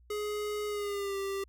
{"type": "tone with pitch glide", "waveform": "square", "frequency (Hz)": [418.5, 392.7], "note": ["G#4", "G4"], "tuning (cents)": [13, 3], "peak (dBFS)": -33, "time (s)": [0.1, 1.44], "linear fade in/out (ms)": 5, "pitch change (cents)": -110, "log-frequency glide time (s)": [0.67, 1.17], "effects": ["added 60 Hz sine -57 dBFS peak until 1.48 s"]}